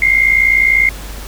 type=tone pair together; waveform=sine; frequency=2087 / 2147 Hz; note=C7 / C7; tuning=-5 / +44 cents; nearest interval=unison; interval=49 cents; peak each=-11 dBFS; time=0.02-0.89 s; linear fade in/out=2 ms; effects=added 50 Hz sine -26 dBFS peak until 1.27 s + pink hiss -32 dBFS RMS until 1.27 s